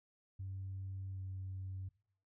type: tone with pitch glide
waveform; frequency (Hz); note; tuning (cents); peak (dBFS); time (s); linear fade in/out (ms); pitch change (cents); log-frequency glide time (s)
sine; 95.8 to 94.64; G2 to F#2; -39 to +40; -40; 0.39-1.89; 10; -21; 1.12-1.19
effects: noise-tail reverb RT60 0.6 s tail -23 dB re dry + tanh soft clip ceiling -37 dBFS